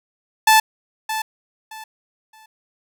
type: tone with echo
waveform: sawtooth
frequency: 875 Hz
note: A5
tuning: 10 cents flat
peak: -6 dBFS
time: 0.47-0.6 s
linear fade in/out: 5 ms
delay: 620 ms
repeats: 3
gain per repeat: -12 dB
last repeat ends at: 2.46 s
effects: none